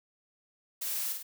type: noise with echo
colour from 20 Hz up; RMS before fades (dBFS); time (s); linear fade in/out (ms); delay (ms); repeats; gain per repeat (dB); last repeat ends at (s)
blue; -35; 0.81-1.13; 10; 50; 2; -4; 1.23
effects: none